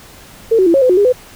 sine tone with pitch steps, 452.8 / 375.4 / 336.6 / 546 / 507 / 363.1 / 407 / 503 Hz, A4 / F#4 / E4 / C#5 / B4 / F#4 / G#4 / B4, +50 / +25 / +36 / -26 / +45 / -33 / -35 / +32 cents, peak -7 dBFS, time 0.51-1.126 s, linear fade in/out 10 ms, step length 77 ms, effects pink hiss -39 dBFS RMS until 1.35 s

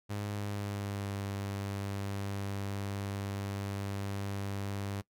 sawtooth tone with pitch glide, 102.7 to 99.49 Hz, G#2 to G2, -19 to +26 cents, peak -31 dBFS, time 0.09-5.02 s, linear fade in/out 20 ms, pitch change -55 cents, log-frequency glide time 0.33-1.21 s, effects noise-tail reverb RT60 0.1 s tail -21 dB re dry

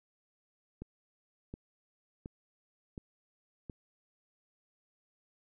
click train, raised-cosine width 3 ms, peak -29 dBFS, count 5, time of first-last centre 0.82-3.698 s, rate 1.39 Hz, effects none

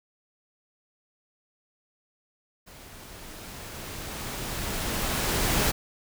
pink noise with level ramp, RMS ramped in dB -48 to -23 dBFS, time 2.66-5.72 s, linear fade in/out 20 ms, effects none

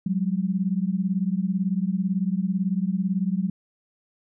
sine beating tone pair, 181.6 / 199.6 Hz, F#3 / G3, -32 / +32 cents, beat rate 18 Hz, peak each -24 / -25 dBFS, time 0.06-3.5 s, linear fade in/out 5 ms, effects none

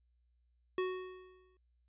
square tone with exponential decay, 370 Hz, F#4, in tune, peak -31 dBFS, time 0.78-1.57 s, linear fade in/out 2 ms, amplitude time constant 170 ms, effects added 60 Hz sine -70 dBFS peak until 1.88 s + resampled to 8000 Hz

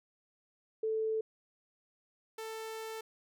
sine / sawtooth tone pair in turn, 440 / 443.3 Hz, A4 / A4, 0 / +13 cents, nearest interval unison, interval 13 cents, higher second, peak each -30 / -36 dBFS, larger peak first, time 0.83-1.21 / 2.38-3.01 s, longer second, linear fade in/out 5 ms, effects none

